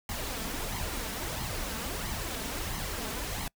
pink noise with flanger, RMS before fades -35 dBFS, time 0.09-3.48 s, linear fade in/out 2 ms, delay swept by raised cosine 0.96 to 4.56 ms, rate 1.5 Hz, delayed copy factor +0.55, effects noise-tail reverb RT60 0.1 s tail -26 dB re dry

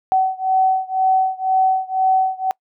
sine beating tone pair, 756 / 758 Hz, F#5 / F#5, +37 / +42 cents, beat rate 2 Hz, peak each -17 / -18 dBFS, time 0.12-2.51 s, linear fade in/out 0 ms, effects noise-tail reverb RT60 0.1 s tail -26 dB re dry

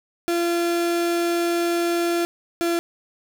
35% pulse tone pair in turn, 342.7 / 340.3 Hz, F4 / F4, -33 / -45 cents, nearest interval unison, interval 12 cents, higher first, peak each -18 dBFS, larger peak neither, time 0.28-2.25 / 2.61-2.79 s, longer first, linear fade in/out 0 ms, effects none

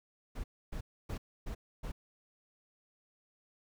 brown noise bursts, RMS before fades -39 dBFS, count 5, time 0.35-1.92 s, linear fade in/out 10 ms, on 90 ms, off 280 ms, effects none

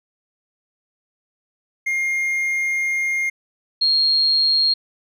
triangle / sine tone pair in turn, 2125 / 4250 Hz, C7 / C8, +26 / +26 cents, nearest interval octave, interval 1200 cents, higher second, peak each -17 / -14 dBFS, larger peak second, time 1.86-3.3 / 3.81-4.74 s, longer first, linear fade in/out 10 ms, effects none

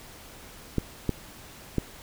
clicks, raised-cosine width 3 ms, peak -11 dBFS, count 3, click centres 0.783 / 1.093 / 1.783 s, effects pink hiss -47 dBFS RMS until 2.02 s

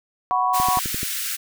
sine chord, F# suspended fourth, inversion none, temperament just, 740 / 986.7 / 1110 Hz, F#5 / B5 / C#6, 0 / -2 / +2 cents, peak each -22 dBFS, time 0.31-0.79 s, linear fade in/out 0 ms
white high-pass noise, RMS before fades -27 dBFS, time 0.53-1.37 s, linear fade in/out 20 ms, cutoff 1400 Hz, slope 48 dB/octave
click train, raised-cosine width 3 ms, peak -17 dBFS, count 6, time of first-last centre 0.6-1.031 s, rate 11.6 Hz
effects none

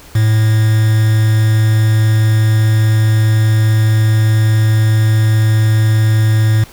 triangle tone with quantisation, 109.4 Hz, A2, 9 cents flat, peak -6 dBFS, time 0.15-6.64 s, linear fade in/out 5 ms, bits 4, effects pink hiss -39 dBFS RMS until 6.72 s

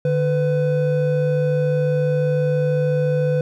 triangle tone pair together, 148.95 / 501 Hz, D3 / B4, +25 / +25 cents, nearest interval octave + major sixth, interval 2100 cents, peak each -17 dBFS, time 0.05-3.41 s, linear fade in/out 2 ms, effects none

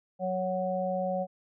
harmonic tone, 185 Hz, F#3, in tune, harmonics 1 / 3 / 4, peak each -34 / -30 / -33 dBFS, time 0.19-1.27 s, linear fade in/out 50 ms, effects none

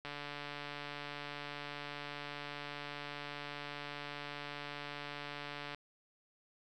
click train, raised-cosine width 0.3 ms, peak -27 dBFS, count 827, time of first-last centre 0.05-5.747 s, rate 145 Hz, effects none

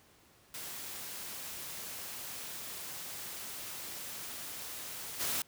white noise with level steps, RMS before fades -43 / -34 dBFS, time 0.54-5.42 s, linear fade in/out 2 ms, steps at 5.19 s, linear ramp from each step 20 ms, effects pink hiss -63 dBFS RMS until 5.47 s + high-pass 60 Hz 12 dB/octave

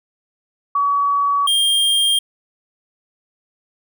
sine / square tone pair in turn, 1134 / 3207 Hz, C#6 / G7, +39 / +39 cents, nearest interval octave + tritone, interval 1800 cents, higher second, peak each -14 / -14 dBFS, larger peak neither, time 0.75-1.47 / 1.47-2.19 s, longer neither, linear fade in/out 5 ms, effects none

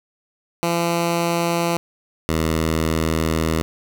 10% pulse tone pair in turn, 170 / 80.23 Hz, F3 / E2, -46 / -46 cents, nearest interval octave + minor second, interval 1300 cents, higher first, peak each -10 / -10 dBFS, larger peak neither, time 0.63-1.77 / 2.29-3.62 s, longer second, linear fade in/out 0 ms, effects none

